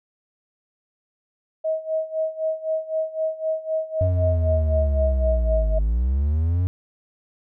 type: tone with tremolo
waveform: sine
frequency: 635 Hz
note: D#5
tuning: 35 cents sharp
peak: -19 dBFS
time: 1.64-5.79 s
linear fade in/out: 10 ms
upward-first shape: sine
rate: 3.9 Hz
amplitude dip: 85%
type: linear two-way sweep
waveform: triangle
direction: down then up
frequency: 92.5 to 49.86 to 92.5 Hz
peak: -16 dBFS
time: 4.01-6.67 s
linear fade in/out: 0 ms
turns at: 5.78 s
effects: none